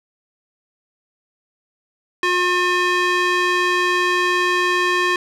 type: tone with band-pass filter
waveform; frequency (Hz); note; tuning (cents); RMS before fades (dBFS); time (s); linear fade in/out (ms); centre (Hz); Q
square; 358.7; F4; +46; -18; 2.23-5.16; 2; 1900; 1.1
effects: none